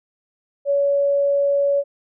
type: tone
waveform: sine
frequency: 564 Hz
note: C#5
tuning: 30 cents sharp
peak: -15 dBFS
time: 0.65-1.84 s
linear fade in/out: 50 ms
effects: none